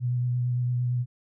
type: tone with vibrato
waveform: sine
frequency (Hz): 123.3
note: B2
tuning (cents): -2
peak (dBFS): -23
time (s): 0-1.06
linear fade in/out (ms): 50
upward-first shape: sine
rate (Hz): 8.8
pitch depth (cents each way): 17
effects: none